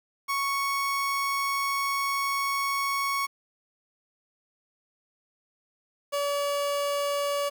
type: tone pair in turn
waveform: 30% pulse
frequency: 1108.7 / 571.3 Hz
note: C#6 / D5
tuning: 0 / -48 cents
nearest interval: major seventh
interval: 1148 cents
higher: first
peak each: -23 dBFS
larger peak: neither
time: 0.28-3.27 / 6.12-7.5 s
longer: first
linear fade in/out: 20 ms
effects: 9-bit